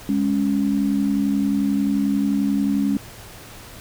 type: tone pair together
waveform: sine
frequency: 205.9 / 277.2 Hz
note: G#3 / C#4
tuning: -15 / 0 cents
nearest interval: perfect fourth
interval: 515 cents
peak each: -20 / -20 dBFS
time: 0.09-2.97 s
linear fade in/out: 2 ms
effects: added 111 Hz sine -47 dBFS peak until 3.8 s + pink hiss -41 dBFS RMS until 3.8 s